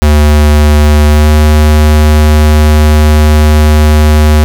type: tone with pitch glide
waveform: square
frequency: 74.7 to 76.01 Hz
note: D2 to D#2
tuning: +30 to -40 cents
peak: -3 dBFS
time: 0.02-4.44 s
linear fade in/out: 0 ms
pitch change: +30 cents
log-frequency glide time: 1.11-1.28 s
effects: none